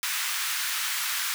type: high-pass noise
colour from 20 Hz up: pink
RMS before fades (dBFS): -29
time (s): 0.03-1.34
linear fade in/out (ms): 0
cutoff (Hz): 1300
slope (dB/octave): 24
effects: none